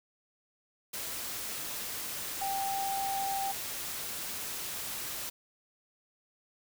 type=tone in noise; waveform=sine; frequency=784 Hz; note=G5; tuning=in tune; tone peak=-31 dBFS; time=2.41-3.52 s; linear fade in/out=10 ms; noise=white; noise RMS=-38 dBFS; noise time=0.93-5.3 s; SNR=+4 dB; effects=none